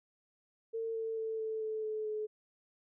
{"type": "tone with pitch steps", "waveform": "sine", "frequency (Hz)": [452.4, 448.2, 444.1, 440, 436, 432, 428], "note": ["A4", "A4", "A4", "A4", "A4", "A4", "A4"], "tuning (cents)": [48, 32, 16, 0, -16, -32, -48], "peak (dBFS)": -34, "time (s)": [0.73, 2.27], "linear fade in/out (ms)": 20, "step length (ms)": 220, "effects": []}